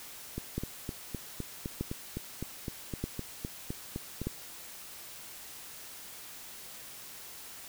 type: two click trains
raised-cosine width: 3 ms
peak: -19 / -22 dBFS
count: 4 / 16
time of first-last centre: 0.58-4.27 / 0.38-4.216 s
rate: 0.813 / 3.91 Hz
effects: white hiss -47 dBFS RMS until 7.68 s